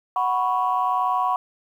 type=chord; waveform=sine; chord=F# suspended fourth; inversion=none; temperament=equal; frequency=740 / 987.8 / 1108.7 Hz; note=F#5 / B5 / C#6; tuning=0 / 0 / 0 cents; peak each=-23 dBFS; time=0.16-1.36 s; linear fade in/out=2 ms; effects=tanh soft clip ceiling -11 dBFS + 9-bit